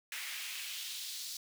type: noise with high-pass filter sweep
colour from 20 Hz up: pink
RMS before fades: -42 dBFS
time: 0.12-1.37 s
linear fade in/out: 2 ms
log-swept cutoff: 1900 to 4700 Hz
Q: 1.9
effects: none